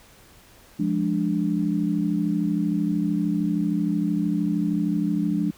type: chord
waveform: sine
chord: D diminished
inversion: first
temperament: equal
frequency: 174.61 / 207.7 / 293.7 Hz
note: F3 / Ab3 / D4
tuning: 0 / 0 / 0 cents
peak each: -25 dBFS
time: 0.79-5.51 s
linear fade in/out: 10 ms
effects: pink hiss -52 dBFS RMS until 5.57 s